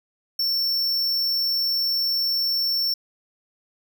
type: tone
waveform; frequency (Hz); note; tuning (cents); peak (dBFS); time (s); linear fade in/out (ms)
square; 5420; E8; +47; -21; 0.39-2.94; 5
effects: none